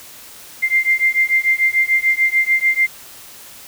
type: beating tone pair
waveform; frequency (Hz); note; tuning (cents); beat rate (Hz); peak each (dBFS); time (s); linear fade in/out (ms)
sine; 2093 / 2099.8; C7 / C7; 0 / +6; 6.8; -16; 0.62-2.87; 20
effects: white hiss -39 dBFS RMS until 3.67 s